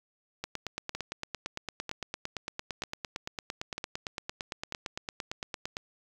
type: two click trains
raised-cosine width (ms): 0.2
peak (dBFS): -17 / -18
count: 48 / 5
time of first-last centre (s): 0.44-5.769 / 0.95-4.724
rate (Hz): 8.82 / 1.06
effects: 8-bit